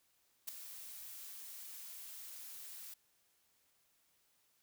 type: noise with ADSR envelope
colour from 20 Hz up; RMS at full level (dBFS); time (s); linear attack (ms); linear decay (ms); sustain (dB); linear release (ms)
blue; -38; 0.47-2.94; 16; 6; -12; 5
effects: white hiss -75 dBFS RMS until 4.62 s